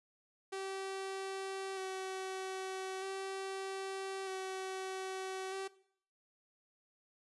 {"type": "tone with vibrato", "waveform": "sawtooth", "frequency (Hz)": 382.5, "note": "G4", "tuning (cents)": -42, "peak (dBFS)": -35, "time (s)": [0.52, 5.68], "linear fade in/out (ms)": 10, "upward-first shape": "square", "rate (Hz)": 0.4, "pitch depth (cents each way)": 15, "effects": ["noise-tail reverb RT60 0.6 s tail -18 dB re dry", "resampled to 24000 Hz"]}